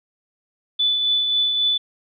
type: tone with tremolo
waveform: sine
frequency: 3484 Hz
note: A7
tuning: 18 cents flat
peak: -15 dBFS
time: 0.79-1.78 s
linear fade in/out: 10 ms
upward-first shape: triangle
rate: 3.7 Hz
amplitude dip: 40%
effects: none